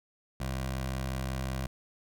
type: tone with notch filter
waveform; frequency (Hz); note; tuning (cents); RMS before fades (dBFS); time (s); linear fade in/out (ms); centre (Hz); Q
15% pulse; 65.41; C2; 0; -34; 0.4-1.67; 5; 250; 2
effects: none